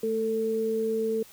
sine tone pair together, 220 / 445.4 Hz, A3 / A4, 0 / +21 cents, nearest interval octave, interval 1221 cents, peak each -32 / -25 dBFS, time 0.03-1.23 s, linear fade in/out 5 ms, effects white hiss -52 dBFS RMS until 1.32 s

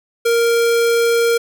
square tone, 466.2 Hz, A#4, in tune, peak -13 dBFS, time 0.25-1.38 s, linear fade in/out 10 ms, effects none

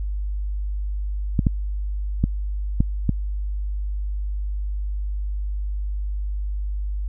clicks, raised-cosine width 5 ms, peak -5 dBFS, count 5, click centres 1.392 / 1.468 / 2.24 / 2.805 / 3.093 s, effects added 50 Hz sine -23 dBFS peak until 7.08 s

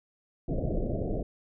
pink low-pass noise, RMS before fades -30 dBFS, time 0.48-1.23 s, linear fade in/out 5 ms, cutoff 680 Hz, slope 96 dB/octave, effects none

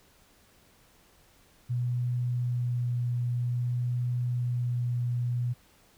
sine tone with vibrato, 122.2 Hz, B2, 18 cents flat, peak -26 dBFS, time 1.69-5.54 s, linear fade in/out 20 ms, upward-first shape sine, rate 0.52 Hz, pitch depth 9 cents each way, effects pink hiss -61 dBFS RMS until 5.97 s

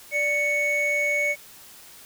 triangle tone pair together, 587.3 / 2219 Hz, D5 / C#7, 0 / +1 cents, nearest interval octave + major seventh, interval 2301 cents, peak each -26 / -20 dBFS, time 0.11-1.36 s, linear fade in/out 50 ms, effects white hiss -47 dBFS RMS until 2.05 s

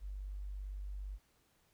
sine tone, 48.88 Hz, G1, 4 cents flat, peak -40 dBFS, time 0-1.19 s, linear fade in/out 50 ms, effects pink hiss -73 dBFS RMS until 1.73 s

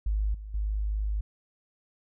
sine tone with level steps, 51.91 Hz, G#1, in tune, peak -24 / -37 / -26 dBFS, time 0.06-1.21 s, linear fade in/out 5 ms, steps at 0.34 / 0.54 s, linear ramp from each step 5 ms, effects none

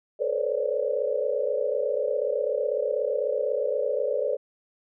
sine tone cluster, 431.9 / 489.6 / 526 / 562 / 590 Hz, A4 / B4 / C5 / C#5 / D5, -32 / -15 / +9 / +24 / +8 cents, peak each -30 dBFS, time 0.19-4.37 s, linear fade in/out 20 ms, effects none

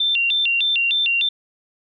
sine tone with vibrato, 3136 Hz, G7, in tune, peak -16 dBFS, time 0-1.29 s, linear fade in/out 5 ms, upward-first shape square, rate 3.3 Hz, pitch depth 220 cents each way, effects none

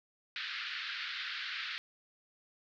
pink band-pass noise, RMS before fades -40 dBFS, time 0.36-1.78 s, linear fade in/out 0 ms, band 1400 to 4500 Hz, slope 48 dB/octave, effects none

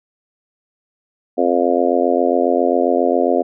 harmonic tone, 87.4 Hz, F2, 2 cents sharp, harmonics 3 / 4 / 5 / 6 / 7 / 8, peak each -20 / -20 / -20 / -20 / -20 / -20 dBFS, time 1.37-3.43 s, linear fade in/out 20 ms, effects none

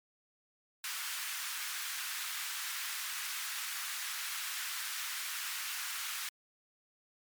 pink high-pass noise, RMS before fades -39 dBFS, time 0.84-6.29 s, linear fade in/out 2 ms, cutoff 1300 Hz, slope 24 dB/octave, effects MP3 96 kbps

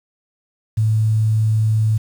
sine tone with quantisation, 109.3 Hz, A2, 11 cents flat, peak -13 dBFS, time 0.77-1.98 s, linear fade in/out 10 ms, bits 7, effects none

